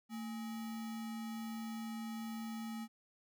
sine tone with sample-and-hold, 224.4 Hz, A3, 34 cents sharp, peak -40 dBFS, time 0.09-2.88 s, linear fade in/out 50 ms, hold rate 1050 Hz, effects none

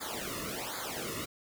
pink noise with flanger, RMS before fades -38 dBFS, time 0-1.26 s, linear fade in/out 20 ms, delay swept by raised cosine 0.35 to 1.29 ms, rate 1.3 Hz, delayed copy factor -1, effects none

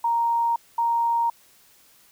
sine tone pair in turn, 932.3 / 932.3 Hz, A#5 / A#5, 0 / 0 cents, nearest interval unison, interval 0 cents, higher neither, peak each -19 dBFS, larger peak neither, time 0.04-0.56 / 0.78-1.3 s, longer neither, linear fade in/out 5 ms, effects white hiss -56 dBFS RMS until 2.11 s

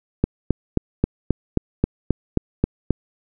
click train, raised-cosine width 3 ms, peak -3 dBFS, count 11, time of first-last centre 0.24-2.907 s, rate 3.75 Hz, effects none

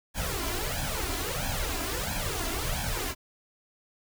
pink noise with flanger, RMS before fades -31 dBFS, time 0.14-3.15 s, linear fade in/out 50 ms, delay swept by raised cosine 1.2 to 3 ms, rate 1.5 Hz, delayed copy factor +0.85, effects none

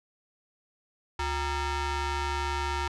sawtooth ring-modulated tone, 430.6 Hz, A4, 37 cents flat, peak -21 dBFS, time 1.19-2.88 s, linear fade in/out 5 ms, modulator 502 Hz, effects low-pass 6000 Hz 12 dB/octave

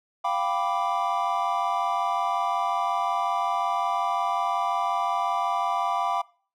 triangle chord, G dominant seventh, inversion third, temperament equal, 698.5 / 784 / 987.8 / 1174.7 Hz, F5 / G5 / B5 / D6, 0 / 0 / 0 / 0 cents, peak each -27 dBFS, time 0.24-6.22 s, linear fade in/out 10 ms, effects noise-tail reverb RT60 0.4 s tail -21 dB re dry

